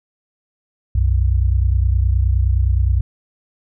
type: tone pair together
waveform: sine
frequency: 62.5 / 92.13 Hz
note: B1 / F#2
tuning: +21 / -7 cents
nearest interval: perfect fifth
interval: 672 cents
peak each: -14 / -17 dBFS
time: 0.95-3.01 s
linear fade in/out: 5 ms
effects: none